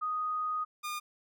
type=tone pair in turn; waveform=sine / sawtooth; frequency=1244.5 / 1214 Hz; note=D#6 / D#6; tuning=0 / -43 cents; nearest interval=unison; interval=43 cents; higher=first; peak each=-30 / -31 dBFS; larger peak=first; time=0.01-0.65 / 0.83-1 s; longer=first; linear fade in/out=20 ms; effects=none